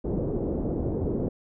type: low-pass noise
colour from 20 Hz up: white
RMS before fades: -28 dBFS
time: 0.04-1.29 s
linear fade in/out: 10 ms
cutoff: 450 Hz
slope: 24 dB/octave
effects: none

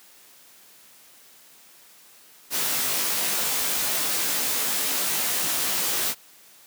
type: noise with comb filter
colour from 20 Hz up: white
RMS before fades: -25 dBFS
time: 2.5-6.15 s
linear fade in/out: 50 ms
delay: 17 ms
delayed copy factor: -0.95
effects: white hiss -52 dBFS RMS until 6.66 s + high-pass 150 Hz 12 dB/octave

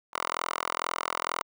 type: tone with high-pass filter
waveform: 5% pulse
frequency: 42.16 Hz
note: E1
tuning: 40 cents sharp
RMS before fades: -32 dBFS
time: 0.13-1.43 s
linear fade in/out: 10 ms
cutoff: 940 Hz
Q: 3.2
effects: none

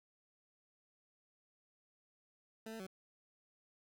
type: tone with pitch steps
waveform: 20% pulse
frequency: 221.6 / 224.2 / 188.8 Hz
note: A3 / A3 / F#3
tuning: +13 / +33 / +35 cents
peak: -40 dBFS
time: 2.66-2.867 s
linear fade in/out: 5 ms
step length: 69 ms
effects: 12-bit

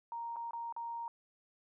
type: tone with dropouts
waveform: sine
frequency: 932.3 Hz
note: A#5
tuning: in tune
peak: -38 dBFS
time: 0.12-1.08 s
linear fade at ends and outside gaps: 1 ms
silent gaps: 0.36-0.366 / 0.509-0.533 / 0.725-0.764 s
effects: none

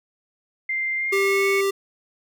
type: tone with pitch glide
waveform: sine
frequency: 2093 to 2211 Hz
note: C7 to C#7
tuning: 0 to -5 cents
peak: -22 dBFS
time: 0.69-1.61 s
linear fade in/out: 5 ms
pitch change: +95 cents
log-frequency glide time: 0.97-1.47 s
type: tone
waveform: square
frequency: 393.3 Hz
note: G4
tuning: 6 cents sharp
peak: -20 dBFS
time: 1.12-1.71 s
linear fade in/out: 10 ms
effects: none

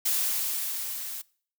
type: noise with level ramp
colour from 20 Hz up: blue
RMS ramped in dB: -25 to -37 dBFS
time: 0.05-1.22 s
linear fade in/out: 10 ms
effects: noise-tail reverb RT60 0.5 s tail -23 dB re dry

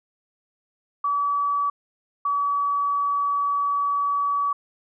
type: tone pair in turn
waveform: sine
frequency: 1145 / 1140.8 Hz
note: D6 / C#6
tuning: -44 / +49 cents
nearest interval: unison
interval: 7 cents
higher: first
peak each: -20 dBFS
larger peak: neither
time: 1.04-1.7 / 2.25-4.53 s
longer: second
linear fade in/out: 5 ms
effects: none

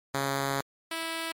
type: tone pair in turn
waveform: 5% pulse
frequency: 137.8 / 327.7 Hz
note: C#3 / E4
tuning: -10 / -10 cents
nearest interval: octave + minor third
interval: 1500 cents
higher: second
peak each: -16 / -20 dBFS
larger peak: first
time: 0.14-0.61 / 0.91-1.32 s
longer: first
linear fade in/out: 5 ms
effects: MP3 64 kbps

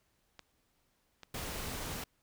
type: clicks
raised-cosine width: 0.2 ms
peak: -30 dBFS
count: 2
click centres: 0.393 / 1.233 s
type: noise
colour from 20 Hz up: pink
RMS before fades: -40 dBFS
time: 1.34-2.04 s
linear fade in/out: 5 ms
effects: pink hiss -75 dBFS RMS until 2.22 s

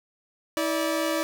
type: tone pair together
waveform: sawtooth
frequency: 322.5 / 581.3 Hz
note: E4 / D5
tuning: -38 / -18 cents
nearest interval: minor seventh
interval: 1020 cents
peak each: -23 dBFS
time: 0.57-1.23 s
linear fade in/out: 0 ms
effects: none

